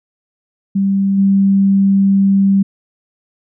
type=tone with level steps; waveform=sine; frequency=196 Hz; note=G3; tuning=in tune; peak=-11 / -8 dBFS; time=0.75-2.63 s; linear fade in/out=10 ms; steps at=1.17 s; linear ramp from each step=20 ms; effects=none